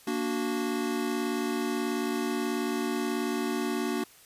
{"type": "chord", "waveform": "square", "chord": "Bb augmented", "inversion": "none", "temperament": "equal with one note detuned", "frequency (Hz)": [233.1, 291.5, 370], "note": ["Bb3", "D4", "F#4"], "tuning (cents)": [0, -13, 0], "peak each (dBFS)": -33, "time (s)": [0.07, 4.04], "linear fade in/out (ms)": 5, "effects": ["white hiss -55 dBFS RMS until 4.25 s", "resampled to 32000 Hz"]}